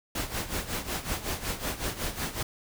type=noise with tremolo; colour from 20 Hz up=pink; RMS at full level=-30 dBFS; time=0.15-2.43 s; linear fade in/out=5 ms; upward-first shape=sine; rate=5.4 Hz; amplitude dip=75%; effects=none